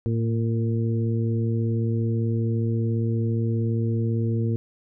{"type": "harmonic tone with a mistuned harmonic", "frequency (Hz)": 114.8, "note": "A#2", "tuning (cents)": -26, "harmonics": [1, 2, 3, 4], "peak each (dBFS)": [-22, -28, -32, -34], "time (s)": [0.06, 4.56], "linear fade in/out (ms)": 0, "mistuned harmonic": 1, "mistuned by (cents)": -41, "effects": []}